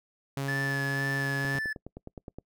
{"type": "tone", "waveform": "sawtooth", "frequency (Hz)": 137.9, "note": "C#3", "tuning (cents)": -9, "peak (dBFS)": -26, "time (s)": [0.37, 1.59], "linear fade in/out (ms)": 2}
{"type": "tone with vibrato", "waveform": "triangle", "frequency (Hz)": 1732, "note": "A6", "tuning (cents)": -28, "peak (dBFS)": -28, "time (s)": [0.48, 1.73], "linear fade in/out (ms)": 5, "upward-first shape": "sine", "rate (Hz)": 2, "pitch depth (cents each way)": 25}
{"type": "click train", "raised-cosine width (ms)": 2, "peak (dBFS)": -27, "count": 10, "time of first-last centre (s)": [1.45, 2.386], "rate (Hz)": 9.62}
{"effects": ["noise-tail reverb RT60 0.1 s tail -25 dB re dry"]}